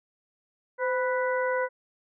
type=harmonic tone with a mistuned harmonic; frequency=493.9 Hz; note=B4; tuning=in tune; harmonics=1 / 2 / 3 / 4; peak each=-26 / -31 / -32 / -36 dBFS; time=0.78-1.69 s; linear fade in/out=50 ms; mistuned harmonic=1; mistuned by=+64 cents; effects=none